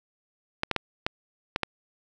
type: clicks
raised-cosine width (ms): 0.3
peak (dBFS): -9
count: 6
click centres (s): 0.634 / 0.713 / 0.763 / 1.065 / 1.561 / 1.633
effects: none